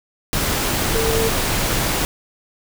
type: tone in noise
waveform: sine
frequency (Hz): 450.1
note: A4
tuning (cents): +39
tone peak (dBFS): -19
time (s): 0.95-1.29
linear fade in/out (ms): 0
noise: pink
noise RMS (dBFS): -20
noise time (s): 0.33-2.05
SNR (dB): -2
effects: none